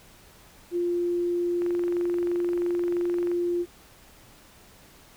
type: tone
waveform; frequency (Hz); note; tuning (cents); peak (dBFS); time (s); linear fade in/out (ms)
sine; 349.2; F4; 0; -23; 0.71-3.66; 50
type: click train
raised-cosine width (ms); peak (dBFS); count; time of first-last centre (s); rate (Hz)
0.5; -26; 40; 1.62-3.316; 23
effects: pink hiss -53 dBFS RMS until 5.16 s